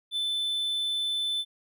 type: tone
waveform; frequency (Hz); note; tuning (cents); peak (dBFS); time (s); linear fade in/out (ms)
triangle; 3520; A7; 0; -25; 0.11-1.45; 50
effects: none